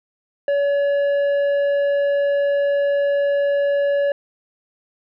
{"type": "tone with tanh clipping", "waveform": "sine", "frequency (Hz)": 567, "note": "C#5", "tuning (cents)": 39, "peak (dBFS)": -17, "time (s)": [0.48, 4.12], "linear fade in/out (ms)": 2, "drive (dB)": 7, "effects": []}